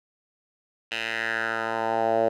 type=tone with band-pass filter sweep; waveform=10% pulse; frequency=113.1 Hz; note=A2; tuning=48 cents sharp; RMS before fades=-26 dBFS; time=0.91-2.29 s; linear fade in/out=10 ms; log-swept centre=2700 to 580 Hz; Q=3.1; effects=none